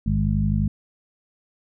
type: harmonic tone with a mistuned harmonic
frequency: 51.9 Hz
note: G#1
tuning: in tune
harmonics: 1 / 2 / 3 / 4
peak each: -24 / -24 / -24 / -24 dBFS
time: 0.06-0.68 s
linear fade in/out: 5 ms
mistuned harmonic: 1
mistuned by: +130 cents
effects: none